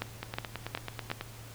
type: two click trains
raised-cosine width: 0.3 ms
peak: -19 / -15 dBFS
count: 10 / 4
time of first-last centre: 0.23-1.21 / 0.02-1.115 s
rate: 9.18 / 2.74 Hz
effects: added 113 Hz sine -47 dBFS peak until 1.54 s + pink hiss -50 dBFS RMS until 1.54 s